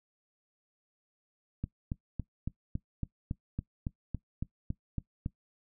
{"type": "click train", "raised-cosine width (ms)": 5, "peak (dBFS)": -21, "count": 14, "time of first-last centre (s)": [1.64, 5.261], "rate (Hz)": 3.59, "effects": ["noise-tail reverb RT60 0.1 s tail -19 dB re dry"]}